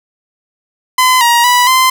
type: tone with pitch steps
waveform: sawtooth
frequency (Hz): 1019 / 946 / 983 / 1035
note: C6 / A#5 / B5 / C6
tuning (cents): -46 / +25 / -8 / -19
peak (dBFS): -3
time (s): 0.98-1.9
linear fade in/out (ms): 5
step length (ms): 230
effects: none